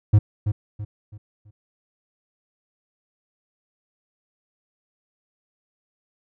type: tone with echo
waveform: triangle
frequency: 104.6 Hz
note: G#2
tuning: 13 cents sharp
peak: -8 dBFS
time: 0.13-0.19 s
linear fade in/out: 10 ms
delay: 330 ms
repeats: 4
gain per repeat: -9 dB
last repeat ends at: 1.51 s
effects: none